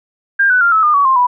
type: tone with pitch steps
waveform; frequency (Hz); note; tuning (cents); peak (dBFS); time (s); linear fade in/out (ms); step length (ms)
sine; 1600 / 1492.9 / 1392.9 / 1299.6 / 1212.6 / 1131.4 / 1055.6 / 984.9; G6 / F#6 / F6 / E6 / D#6 / C#6 / C6 / B5; +35 / +15 / -5 / -25 / -45 / +35 / +15 / -5; -8; 0.39-1.27; 10; 110
effects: none